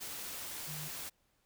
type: tone in noise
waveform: sine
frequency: 152.6 Hz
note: D#3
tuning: 33 cents flat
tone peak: -44 dBFS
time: 0.67-0.89 s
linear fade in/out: 20 ms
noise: white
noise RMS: -43 dBFS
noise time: 0-1.1 s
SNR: -4 dB
effects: pink hiss -75 dBFS RMS until 1.45 s